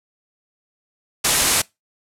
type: low-pass noise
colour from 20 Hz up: white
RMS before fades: -18 dBFS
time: 1.24-1.62 s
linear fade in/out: 10 ms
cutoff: 12000 Hz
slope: 48 dB/octave
effects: noise-tail reverb RT60 0.2 s tail -23 dB re dry